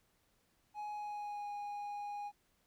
triangle tone with pitch glide, 837 to 821.7 Hz, G#5 to G#5, +13 to -19 cents, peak -38 dBFS, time 0.74-2.32 s, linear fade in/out 50 ms, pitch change -32 cents, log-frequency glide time 0.92-1.51 s, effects pink hiss -75 dBFS RMS until 2.66 s

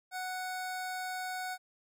25% pulse tone, 740 Hz, F#5, in tune, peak -32 dBFS, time 0.11-1.58 s, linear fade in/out 50 ms, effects none

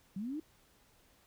sine linear sweep, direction up, 180.4 to 323.6 Hz, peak -36 dBFS, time 0.16-0.4 s, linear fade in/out 5 ms, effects pink hiss -67 dBFS RMS until 1.26 s

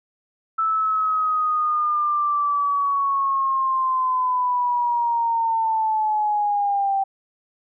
sine linear sweep, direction down, 1318.5 to 778 Hz, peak -18 dBFS, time 0.58-7.04 s, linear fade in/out 10 ms, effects none

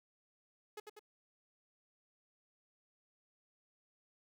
sawtooth tone with echo, 423 Hz, G#4, 32 cents sharp, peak -40 dBFS, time 0.77-0.8 s, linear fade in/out 5 ms, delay 97 ms, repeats 2, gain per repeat -4 dB, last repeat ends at 0.994 s, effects none

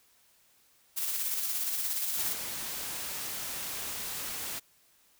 blue noise with tremolo, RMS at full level -31 dBFS, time 0.96-2.34 s, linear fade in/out 20 ms, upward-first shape square, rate 17 Hz, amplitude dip 30%
white noise, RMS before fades -37 dBFS, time 2.16-4.6 s, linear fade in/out 20 ms
effects white hiss -65 dBFS RMS until 5.19 s

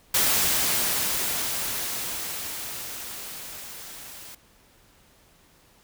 white noise with level ramp, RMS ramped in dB -21 to -43 dBFS, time 0.14-4.35 s, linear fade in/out 5 ms, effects pink hiss -58 dBFS RMS until 5.83 s

